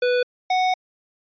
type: tone pair in turn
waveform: square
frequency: 493.9 / 740 Hz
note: B4 / F#5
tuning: 0 / 0 cents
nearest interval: perfect fifth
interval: 700 cents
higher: second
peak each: -18 dBFS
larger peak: neither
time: 0.02-0.23 / 0.5-0.74 s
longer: second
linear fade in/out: 5 ms
effects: resampled to 11025 Hz